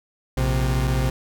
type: tone pair together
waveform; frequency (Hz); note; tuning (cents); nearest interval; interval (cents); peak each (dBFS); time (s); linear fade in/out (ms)
40% pulse; 58.27 / 130.81; A#1 / C3; 0 / 0; octave + major second; 1400; -21; 0.37-1.1; 5
effects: none